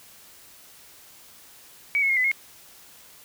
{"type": "tone with pitch steps", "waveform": "sine", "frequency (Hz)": [2270, 2186, 2140, 2012, 2157], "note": ["C#7", "C#7", "C7", "B6", "C#7"], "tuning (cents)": [41, -25, 38, 32, -48], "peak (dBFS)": -19, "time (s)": [1.95, 2.315], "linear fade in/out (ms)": 0, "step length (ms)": 73, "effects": ["white hiss -50 dBFS RMS until 3.24 s"]}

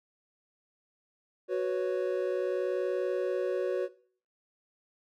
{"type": "chord", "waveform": "triangle", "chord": "F# suspended fourth", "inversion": "none", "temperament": "equal", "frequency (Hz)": [370, 493.9, 554.4], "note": ["F#4", "B4", "C#5"], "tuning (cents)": [0, 0, 0], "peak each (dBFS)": [-28, -31, -31], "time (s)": [1.48, 3.89], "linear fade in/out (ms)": 50, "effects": ["noise-tail reverb RT60 0.5 s tail -19 dB re dry"]}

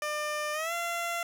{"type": "tone with pitch glide", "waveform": "15% pulse", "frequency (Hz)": [600, 685.2], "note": ["D5", "F5"], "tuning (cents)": [37, -33], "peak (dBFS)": -24, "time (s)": [0.02, 1.23], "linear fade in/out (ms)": 2, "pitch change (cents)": 230, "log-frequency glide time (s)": [0.53, 0.73], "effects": []}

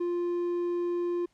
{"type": "tone with hard clipping", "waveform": "sine", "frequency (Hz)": 349.2, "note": "F4", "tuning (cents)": 0, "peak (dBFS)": -28, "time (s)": [0, 1.26], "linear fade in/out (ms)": 10, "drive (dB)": 3, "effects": ["pink hiss -70 dBFS RMS until 1.33 s", "low-pass 8000 Hz 12 dB/octave"]}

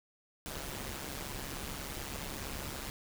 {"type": "noise with amplitude modulation", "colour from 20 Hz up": "pink", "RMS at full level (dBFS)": -38, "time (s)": [0.46, 2.9], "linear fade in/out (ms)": 0, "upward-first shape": "sine", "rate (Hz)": 139, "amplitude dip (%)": 70, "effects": []}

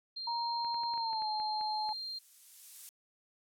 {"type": "tone", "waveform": "sine", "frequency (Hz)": 4186, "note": "C8", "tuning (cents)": 0, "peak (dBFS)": -38, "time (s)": [0.16, 2.19], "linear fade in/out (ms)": 10}
{"type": "tone with pitch glide", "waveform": "sine", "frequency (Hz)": [938, 855.2], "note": ["A#5", "A5"], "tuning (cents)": [11, -49], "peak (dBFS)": -33, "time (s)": [0.27, 1.93], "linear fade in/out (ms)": 5, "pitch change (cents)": -160, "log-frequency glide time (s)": [0.94, 1.27]}
{"type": "clicks", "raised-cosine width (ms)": 0.5, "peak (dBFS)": -36, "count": 10, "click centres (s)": [0.647, 0.744, 0.835, 0.938, 0.977, 1.131, 1.221, 1.4, 1.611, 1.891]}
{"type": "noise with exponential growth", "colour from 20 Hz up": "violet", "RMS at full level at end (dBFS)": -42, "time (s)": [0.91, 2.89], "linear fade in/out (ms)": 0, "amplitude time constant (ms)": 430}
{"effects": ["low-pass 11000 Hz 12 dB/octave"]}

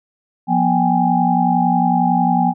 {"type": "tone cluster", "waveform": "sine", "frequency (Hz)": [175.6, 242.3, 777, 828], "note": ["F3", "B3", "G5", "G#5"], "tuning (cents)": [10, -33, -16, -5], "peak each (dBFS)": -18, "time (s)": [0.47, 2.54], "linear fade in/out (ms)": 50, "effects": []}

